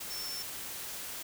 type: tone in noise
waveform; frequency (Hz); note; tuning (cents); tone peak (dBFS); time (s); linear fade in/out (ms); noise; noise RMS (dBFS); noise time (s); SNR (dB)
sine; 5390; E8; +38; -38; 0.1-0.43; 10; white; -41; 0-1.23; 0
effects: none